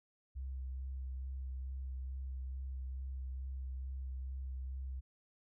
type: tone with vibrato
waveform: sine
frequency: 65.41 Hz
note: C2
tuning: in tune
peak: -39 dBFS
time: 0.35-5.01 s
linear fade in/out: 20 ms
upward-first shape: sine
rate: 2.3 Hz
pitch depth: 18 cents each way
effects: none